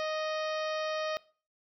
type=harmonic tone; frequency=622.3 Hz; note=D#5; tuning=in tune; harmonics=1 / 2 / 3 / 4 / 5 / 6 / 7 / 8 / 9; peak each=-32 / -38 / -42 / -44 / -46 / -48 / -49 / -50 / -51 dBFS; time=0-1.17 s; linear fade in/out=0 ms; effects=noise-tail reverb RT60 0.4 s tail -21 dB re dry